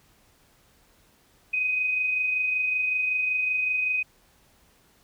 sine tone with amplitude modulation, 2507 Hz, D#7, 12 cents sharp, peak -21 dBFS, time 1.53-4.03 s, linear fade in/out 10 ms, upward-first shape sine, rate 25.3 Hz, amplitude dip 35%, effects pink hiss -61 dBFS RMS until 5.03 s

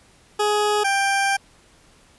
20% pulse tone pair in turn, 418.2 / 789.5 Hz, G#4 / G5, +12 / +12 cents, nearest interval major seventh, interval 1100 cents, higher second, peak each -13 dBFS, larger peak neither, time 0.39-0.84 / 0.84-1.37 s, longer second, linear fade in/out 10 ms, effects pink hiss -54 dBFS RMS until 2.18 s + resampled to 24000 Hz

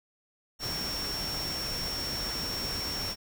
sine tone in noise, 5480 Hz, F8, 34 cents flat, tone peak -33 dBFS, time 0.59-3.16 s, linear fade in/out 50 ms, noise pink, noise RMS -37 dBFS, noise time 0.59-3.16 s, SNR +1 dB, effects none

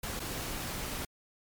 pink noise with dropouts, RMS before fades -37 dBFS, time 0.03-1.05 s, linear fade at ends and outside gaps 5 ms, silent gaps 0.196-0.201 s, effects MP3 96 kbps

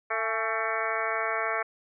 harmonic tone with a mistuned harmonic, 223.4 Hz, A3, 27 cents sharp, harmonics 2 / 3 / 4 / 5 / 6 / 7 / 8 / 9 / 10, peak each -36 / -33 / -38 / -34 / -33 / -37 / -35 / -38 / -35 dBFS, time 0.1-1.63 s, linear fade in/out 10 ms, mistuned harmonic 4, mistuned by -67 cents, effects none

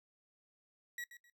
40% pulse tone with echo, 1923 Hz, B6, 47 cents flat, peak -40 dBFS, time 0.98-1.04 s, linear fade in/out 2 ms, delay 130 ms, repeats 2, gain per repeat -12 dB, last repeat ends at 1.3 s, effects noise-tail reverb RT60 0.1 s tail -20 dB re dry

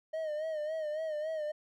triangle tone with vibrato, 620 Hz, D#5, 6 cents flat, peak -31 dBFS, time 0.13-1.52 s, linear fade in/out 10 ms, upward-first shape sine, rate 3.6 Hz, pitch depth 67 cents each way, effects none

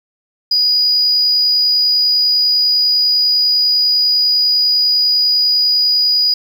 sine tone, 4915 Hz, D#8, 22 cents flat, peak -9 dBFS, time 0.51-6.34 s, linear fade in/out 5 ms, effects tanh soft clip ceiling -6 dBFS + 7-bit

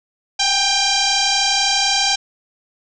sine tone with frequency modulation, 809 Hz, G#5, 46 cents flat, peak -14 dBFS, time 0.39-2.16 s, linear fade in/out 10 ms, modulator 793 Hz, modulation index 7.2, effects none

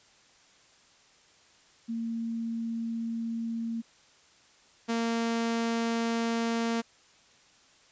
sine / sawtooth tone pair in turn, 229.1 / 230.4 Hz, A#3 / A#3, -30 / -20 cents, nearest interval unison, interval 10 cents, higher second, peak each -30 / -23 dBFS, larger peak second, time 1.88-3.82 / 4.88-6.82 s, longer neither, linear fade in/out 20 ms, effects white hiss -60 dBFS RMS until 7.91 s + resampled to 16000 Hz

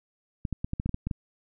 clicks, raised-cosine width 5 ms, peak -17 dBFS, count 10, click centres 0.452 / 0.527 / 0.645 / 0.734 / 0.799 / 0.86 / 0.893 / 0.944 / 1.07 / 1.112 s, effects none

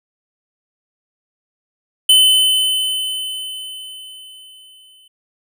square tone with exponential decay, 3037 Hz, F#7, 44 cents sharp, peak -7 dBFS, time 2.09-5.08 s, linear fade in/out 5 ms, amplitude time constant 650 ms, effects none

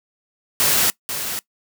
white noise with echo, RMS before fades -17 dBFS, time 0.6-0.9 s, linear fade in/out 0 ms, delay 490 ms, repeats 1, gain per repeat -9 dB, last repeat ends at 1.39 s, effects noise-tail reverb RT60 0.1 s tail -21 dB re dry + high-pass 80 Hz 12 dB/octave

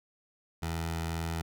15% pulse tone with notch filter, 82.41 Hz, E2, in tune, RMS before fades -34 dBFS, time 0.62-1.42 s, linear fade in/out 10 ms, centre 270 Hz, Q 1.4, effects none

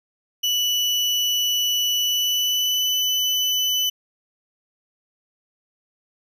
35% pulse tone with pitch glide, 2960 to 2998 Hz, F#7 to F#7, 0 to +22 cents, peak -17 dBFS, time 0.43-3.9 s, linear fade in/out 10 ms, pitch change +22 cents, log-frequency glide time 1.96-2.96 s, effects none

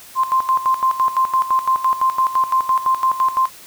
sine tone with tremolo, 1046.5 Hz, C6, in tune, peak -12 dBFS, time 0.15-3.5 s, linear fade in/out 50 ms, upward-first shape square, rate 5.9 Hz, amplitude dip 75%, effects white hiss -41 dBFS RMS until 3.66 s

